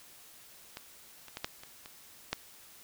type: clicks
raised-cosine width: 0.2 ms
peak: -23 / -30 / -21 / -15 / -29 / -28 / -13 dBFS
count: 7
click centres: 0.771 / 1.283 / 1.371 / 1.445 / 1.635 / 1.859 / 2.33 s
effects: white hiss -55 dBFS RMS until 2.83 s